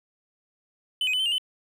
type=tone with pitch steps; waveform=triangle; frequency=3023 / 2513 / 3004 / 3090 / 2826 / 3033 Hz; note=F#7 / D#7 / F#7 / G7 / F7 / F#7; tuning=+36 / +17 / +26 / -26 / +20 / +42 cents; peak=-21 dBFS; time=1.01-1.382 s; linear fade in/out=2 ms; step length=62 ms; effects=none